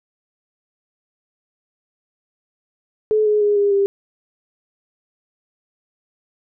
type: tone with pitch steps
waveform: sine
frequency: 430 / 421.6 / 413.4 / 405.4 / 397.5 Hz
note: A4 / G#4 / G#4 / G#4 / G4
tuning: -40 / +26 / -8 / -42 / +24 cents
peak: -13 dBFS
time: 3.11-3.86 s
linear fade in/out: 0 ms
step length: 150 ms
effects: none